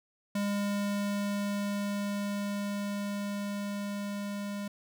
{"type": "tone with level ramp", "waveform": "square", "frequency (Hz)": 202.8, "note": "G#3", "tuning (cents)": -41, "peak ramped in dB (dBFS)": [-29, -35], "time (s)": [0.35, 4.68], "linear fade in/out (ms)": 5, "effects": []}